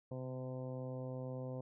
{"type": "harmonic tone with a mistuned harmonic", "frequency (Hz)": 128.5, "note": "C3", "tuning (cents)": -31, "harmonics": [1, 2, 3, 4, 5, 6, 7, 8], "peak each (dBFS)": [-43, -48, -53, -46, -54, -61, -60, -63], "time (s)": [0.11, 1.61], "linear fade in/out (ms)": 5, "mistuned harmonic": 1, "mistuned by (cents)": 25, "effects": []}